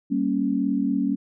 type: chord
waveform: sine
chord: G diminished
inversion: none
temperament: equal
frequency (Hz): 196 / 233.1 / 277.2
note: G3 / Bb3 / Db4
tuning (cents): 0 / 0 / 0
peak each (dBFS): -26 / -26 / -23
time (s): 0.1-1.16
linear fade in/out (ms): 20
effects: none